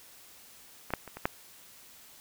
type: clicks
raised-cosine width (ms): 0.5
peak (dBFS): -24 / -12 / -28 / -25 / -11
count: 5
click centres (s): 0.905 / 0.937 / 1.077 / 1.17 / 1.255
effects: white hiss -54 dBFS RMS until 2.2 s